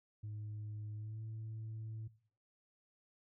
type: tone with pitch glide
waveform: sine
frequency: 106 to 110.37 Hz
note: G#2 to A2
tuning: +36 to +6 cents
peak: -40 dBFS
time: 0.23-2.08 s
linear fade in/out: 10 ms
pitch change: +70 cents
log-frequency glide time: 0.95-1.22 s
effects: noise-tail reverb RT60 0.5 s tail -19 dB re dry + tanh soft clip ceiling -40 dBFS